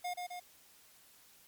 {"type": "tone with echo", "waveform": "square", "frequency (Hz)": 715, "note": "F5", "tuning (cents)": 41, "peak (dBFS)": -36, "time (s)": [0.04, 0.14], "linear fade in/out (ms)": 10, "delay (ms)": 130, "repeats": 2, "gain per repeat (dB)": -3, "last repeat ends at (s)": 0.4, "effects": ["white hiss -62 dBFS RMS until 1.47 s", "MP3 96 kbps"]}